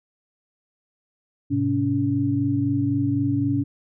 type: tone cluster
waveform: sine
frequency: 105.1 / 129 / 282.6 Hz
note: G#2 / C3 / C#4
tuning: +21 / -24 / +34 cents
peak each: -26 / -26 / -21 dBFS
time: 1.5-3.64 s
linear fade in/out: 20 ms
effects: none

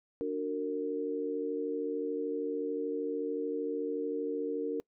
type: chord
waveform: sine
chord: D augmented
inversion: none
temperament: just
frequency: 293.7 / 367.1 / 458.9 Hz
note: D4 / F#4 / A#4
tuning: 0 / -14 / -27 cents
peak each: -36 / -39 / -33 dBFS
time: 0.21-4.8 s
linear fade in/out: 0 ms
effects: noise-tail reverb RT60 0.1 s tail -25 dB re dry

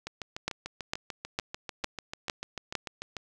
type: two click trains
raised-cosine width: 0.2 ms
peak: -19 / -12 dBFS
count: 22 / 6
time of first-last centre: 0.07-3.167 / 0.48-2.753 s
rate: 6.78 / 2.2 Hz
effects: none

